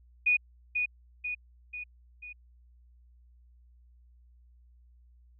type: tone with echo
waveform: sine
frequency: 2467 Hz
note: D#7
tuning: 15 cents flat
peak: -21 dBFS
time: 0.26-0.37 s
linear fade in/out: 10 ms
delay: 490 ms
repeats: 4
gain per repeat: -5 dB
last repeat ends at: 2.33 s
effects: added 60 Hz sine -56 dBFS peak until 5.39 s